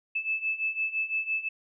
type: beating tone pair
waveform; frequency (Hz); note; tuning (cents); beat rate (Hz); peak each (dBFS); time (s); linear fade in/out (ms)
sine; 2617 / 2622.9; E7 / E7; -13 / -9; 5.9; -32 / -29; 0.15-1.49; 10
effects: none